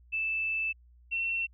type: tone pair in turn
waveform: sine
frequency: 2637 / 2708 Hz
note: E7 / E7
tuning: 0 / +46 cents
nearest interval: unison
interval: 46 cents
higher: second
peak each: -28 dBFS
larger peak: neither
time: 0.12-0.73 / 1.11-1.47 s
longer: first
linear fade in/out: 20 ms
effects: added 60 Hz sine -55 dBFS peak until 1.53 s